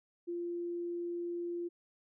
sine tone, 346.1 Hz, F4, 16 cents flat, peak -35 dBFS, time 0.27-1.69 s, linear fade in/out 20 ms, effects none

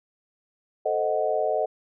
sine chord, A diminished seventh, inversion none, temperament equal, 440 / 523.3 / 622.3 / 740 Hz, A4 / C5 / Eb5 / Gb5, 0 / 0 / 0 / 0 cents, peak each -28 / -30 / -25 / -28 dBFS, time 0.85-1.66 s, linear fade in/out 10 ms, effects none

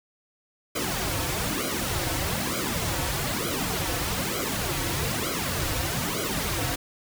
pink noise with flanger, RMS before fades -28 dBFS, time 0.75-6.76 s, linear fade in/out 10 ms, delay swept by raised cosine 1.1 to 5 ms, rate 1.1 Hz, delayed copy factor -1, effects none

